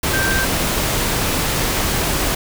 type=tone in noise; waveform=sine; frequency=1568 Hz; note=G6; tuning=in tune; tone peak=-19 dBFS; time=0.13-0.45 s; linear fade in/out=5 ms; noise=pink; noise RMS=-19 dBFS; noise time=0.03-2.35 s; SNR=-3 dB; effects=none